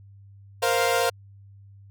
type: chord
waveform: sawtooth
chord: Bb suspended second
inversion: none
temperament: equal with one note detuned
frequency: 468.1 / 523.3 / 698.5 Hz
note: Bb4 / C5 / F5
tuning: +7 / 0 / 0 cents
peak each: -21 dBFS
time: 0.62-1.1 s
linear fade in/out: 10 ms
effects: added 99 Hz sine -46 dBFS peak until 1.9 s